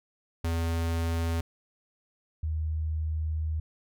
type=tone pair in turn; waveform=square / sine; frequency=83.1 / 78.44 Hz; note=E2 / D#2; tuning=+15 / +15 cents; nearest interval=minor second; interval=100 cents; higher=first; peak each=-27 dBFS; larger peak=neither; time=0.44-1.41 / 2.43-3.6 s; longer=second; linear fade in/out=5 ms; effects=none